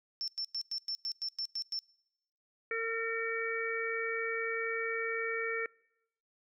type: tone bursts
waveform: sine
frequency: 5380 Hz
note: E8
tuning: 34 cents sharp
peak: -33 dBFS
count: 10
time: 0.21-1.79 s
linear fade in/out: 0 ms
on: 68 ms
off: 100 ms
type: harmonic tone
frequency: 455.2 Hz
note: A#4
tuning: 41 cents flat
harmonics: 1 / 3 / 4 / 5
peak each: -36 / -40 / -37 / -38 dBFS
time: 2.71-5.66 s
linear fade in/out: 2 ms
effects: noise-tail reverb RT60 0.9 s tail -26 dB re dry

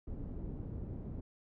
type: low-pass noise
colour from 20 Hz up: pink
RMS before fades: -42 dBFS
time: 0.07-1.21 s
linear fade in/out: 5 ms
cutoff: 270 Hz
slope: 12 dB/octave
effects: none

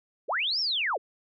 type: linear two-way sweep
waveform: sine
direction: up then down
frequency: 320.5 to 5550 to 320.5 Hz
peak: -25 dBFS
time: 0.28-0.98 s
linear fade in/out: 20 ms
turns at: 0.6 s
effects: none

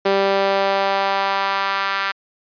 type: tone with high-pass filter sweep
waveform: sawtooth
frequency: 196 Hz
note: G3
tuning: in tune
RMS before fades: -19 dBFS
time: 0.05-2.12 s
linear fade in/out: 10 ms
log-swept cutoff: 430 to 1400 Hz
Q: 1.9
effects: resampled to 11025 Hz

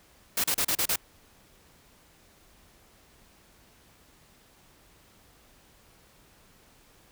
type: noise bursts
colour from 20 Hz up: white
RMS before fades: -26 dBFS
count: 6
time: 0.37-0.96 s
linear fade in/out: 5 ms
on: 70 ms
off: 34 ms
effects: pink hiss -59 dBFS RMS until 7.11 s

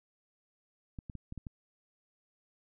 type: clicks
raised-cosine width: 5 ms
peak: -29 dBFS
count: 6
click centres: 0.988 / 1.098 / 1.153 / 1.324 / 1.377 / 1.468 s
effects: none

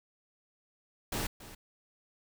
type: noise with echo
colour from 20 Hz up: pink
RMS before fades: -34 dBFS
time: 1.12-1.27 s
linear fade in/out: 5 ms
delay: 280 ms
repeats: 1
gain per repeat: -15 dB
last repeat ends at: 1.55 s
effects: none

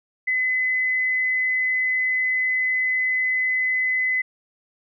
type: tone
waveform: sine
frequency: 2023 Hz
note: B6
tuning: 41 cents sharp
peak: -19 dBFS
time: 0.27-4.22 s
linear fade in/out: 10 ms
effects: none

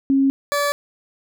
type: tone pair in turn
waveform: sine / 20% pulse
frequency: 271.8 / 575.9 Hz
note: C#4 / D5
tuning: -34 / -34 cents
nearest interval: octave + minor second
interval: 1300 cents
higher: second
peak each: -13 dBFS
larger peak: neither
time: 0.1-0.3 / 0.52-0.72 s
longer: neither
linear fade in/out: 0 ms
effects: none

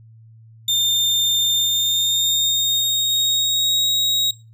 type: tone with pitch glide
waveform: 35% pulse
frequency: 3613 to 3793 Hz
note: A7 to A#7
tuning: +45 to +29 cents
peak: -15 dBFS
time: 0.68-4.31 s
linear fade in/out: 5 ms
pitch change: +84 cents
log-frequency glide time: 1.57-3.88 s
effects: noise-tail reverb RT60 0.3 s tail -20 dB re dry + added 112 Hz sine -43 dBFS peak until 4.53 s

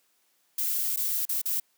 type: noise with dropouts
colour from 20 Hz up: violet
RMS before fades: -28 dBFS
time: 0.58-1.6 s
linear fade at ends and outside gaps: 5 ms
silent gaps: 0.962-0.971 / 1.254-1.291 / 1.417-1.456 s
effects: white hiss -69 dBFS RMS until 1.77 s + high-pass 200 Hz 12 dB/octave

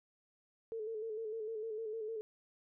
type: tone with vibrato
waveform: sine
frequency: 440 Hz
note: A4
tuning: in tune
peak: -38 dBFS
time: 0.72-2.21 s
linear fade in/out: 0 ms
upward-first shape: square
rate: 6.6 Hz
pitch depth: 46 cents each way
effects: none

